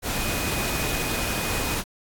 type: tone in noise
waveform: sine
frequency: 2489 Hz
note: D#7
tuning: in tune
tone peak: -34 dBFS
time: 0.1-1.79 s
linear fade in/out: 50 ms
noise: pink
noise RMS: -27 dBFS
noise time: 0.02-1.84 s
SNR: -10 dB
effects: AAC 64 kbps